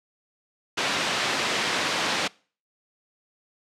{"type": "band-pass noise", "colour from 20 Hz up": "white", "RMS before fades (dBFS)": -26, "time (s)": [0.77, 2.28], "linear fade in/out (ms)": 10, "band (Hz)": [170, 3600], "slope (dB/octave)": 12, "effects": ["noise-tail reverb RT60 0.4 s tail -24 dB re dry", "low-pass 9000 Hz 12 dB/octave"]}